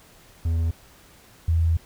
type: tone pair in turn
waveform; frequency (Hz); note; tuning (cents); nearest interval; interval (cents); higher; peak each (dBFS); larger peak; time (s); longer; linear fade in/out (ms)
triangle / sine; 82.41 / 82.41; E2 / E2; 0 / 0; unison; 0; neither; -18 / -17; second; 0.45-0.71 / 1.48-1.77; second; 5
effects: pink hiss -52 dBFS RMS until 1.85 s